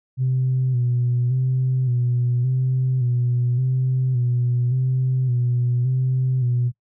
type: tone with vibrato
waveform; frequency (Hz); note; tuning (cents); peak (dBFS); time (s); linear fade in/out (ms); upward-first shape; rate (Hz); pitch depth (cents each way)
sine; 125.7; B2; +31; -16; 0.17-6.72; 50; square; 0.88; 47
effects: noise-tail reverb RT60 0.1 s tail -23 dB re dry + tanh soft clip ceiling -13 dBFS